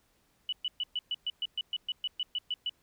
sine tone bursts, 2960 Hz, F#7, in tune, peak -29 dBFS, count 15, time 0.49-2.695 s, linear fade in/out 2 ms, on 35 ms, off 120 ms, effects pink hiss -70 dBFS RMS until 2.82 s

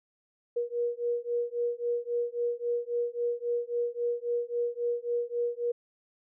sine beating tone pair, 475.9 / 479.6 Hz, A#4 / A#4, +36 / +49 cents, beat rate 3.7 Hz, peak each -31 dBFS, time 0.56-5.72 s, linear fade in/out 10 ms, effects none

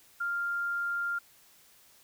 sine tone, 1396.9 Hz, F6, in tune, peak -29 dBFS, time 0.2-1.19 s, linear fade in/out 10 ms, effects white hiss -60 dBFS RMS until 2.03 s

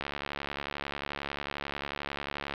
click train, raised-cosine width 0.3 ms, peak -17 dBFS, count 181, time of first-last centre 0.01-2.538 s, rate 71.2 Hz, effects low-pass 4000 Hz 12 dB/octave + 9-bit

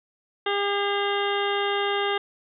harmonic tone with a mistuned harmonic, 403 Hz, G4, 48 cents sharp, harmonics 1 / 2 / 3 / 4 / 5 / 7 / 8 / 9, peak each -26 / -29 / -31 / -32 / -33 / -34 / -35 / -36 dBFS, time 0.46-2.18 s, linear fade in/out 5 ms, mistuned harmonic 5, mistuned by +22 cents, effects none

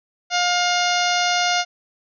harmonic tone, 710 Hz, F5, 28 cents sharp, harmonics 1 / 2 / 3 / 4 / 5 / 6 / 7 / 8 / 9, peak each -21 / -24 / -26 / -27 / -28 / -29 / -29 / -30 / -31 dBFS, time 0.3-1.65 s, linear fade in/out 50 ms, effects none

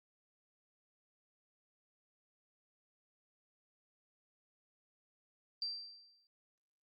sine tone with exponential decay, 4699 Hz, D8, in tune, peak -34 dBFS, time 5.62-6.27 s, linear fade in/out 1 ms, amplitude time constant 140 ms, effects noise-tail reverb RT60 0.4 s tail -26 dB re dry + Opus 48 kbps

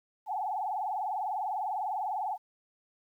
sine tone with vibrato, 796 Hz, G5, 26 cents sharp, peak -30 dBFS, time 0.26-2.38 s, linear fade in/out 50 ms, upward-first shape sine, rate 20 Hz, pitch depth 180 cents each way, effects 11-bit

